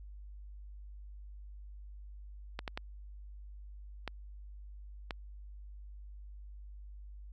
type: clicks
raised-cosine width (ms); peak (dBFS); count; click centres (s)
0.3; -21; 5; 2.591 / 2.678 / 2.775 / 4.077 / 5.108
effects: added 50 Hz sine -46 dBFS peak until 7.32 s

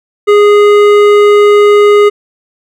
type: tone with hard clipping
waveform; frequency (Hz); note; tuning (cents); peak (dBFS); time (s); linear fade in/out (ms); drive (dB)
sine; 413.3; G#4; -8; -4; 0.27-2.1; 20; 12
effects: none

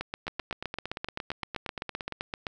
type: two click trains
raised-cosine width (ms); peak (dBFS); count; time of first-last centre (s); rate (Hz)
0.3; -16 / -18; 20 / 17; 0.01-2.468 / 0.28-2.123; 7.73 / 8.68
effects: none

